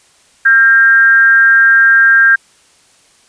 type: tone with frequency modulation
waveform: sine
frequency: 1600 Hz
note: G6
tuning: 35 cents sharp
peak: -4 dBFS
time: 0.45-2.36 s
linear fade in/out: 10 ms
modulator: 240 Hz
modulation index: 0.38
effects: white hiss -49 dBFS RMS until 3.28 s + resampled to 22050 Hz